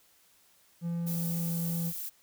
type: tone with pitch glide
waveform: triangle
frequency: 170 to 168.34 Hz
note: F3 to E3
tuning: -46 to +37 cents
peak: -28 dBFS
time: 0.81-1.93 s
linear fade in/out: 50 ms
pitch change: -17 cents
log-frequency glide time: 0.97-1.72 s
type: noise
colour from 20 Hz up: violet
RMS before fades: -38 dBFS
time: 1.06-2.1 s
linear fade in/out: 20 ms
effects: white hiss -64 dBFS RMS until 2.22 s